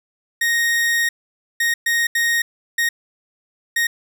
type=tone bursts at uneven times; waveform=40% pulse; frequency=1864.7 Hz; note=A#6; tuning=in tune; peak=-15 dBFS; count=6; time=0.41-1.09 / 1.6-1.74 / 1.86-2.07 / 2.15-2.42 / 2.78-2.89 / 3.76-3.87 s; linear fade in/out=5 ms; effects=none